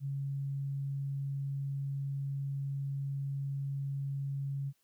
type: tone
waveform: sine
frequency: 138.59 Hz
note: C#3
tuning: in tune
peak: -33 dBFS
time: 0-4.73 s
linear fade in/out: 50 ms
effects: white hiss -75 dBFS RMS until 4.83 s